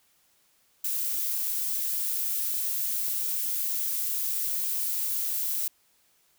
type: noise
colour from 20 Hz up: violet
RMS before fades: -29 dBFS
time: 0.84-5.68 s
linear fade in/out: 5 ms
effects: white hiss -66 dBFS RMS until 6.38 s